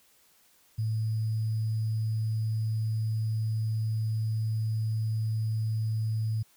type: tone with sample-and-hold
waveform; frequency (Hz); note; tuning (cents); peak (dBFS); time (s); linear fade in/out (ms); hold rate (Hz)
sine; 110; A2; 0; -26; 0.78-6.43; 10; 4900
effects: white hiss -63 dBFS RMS until 6.56 s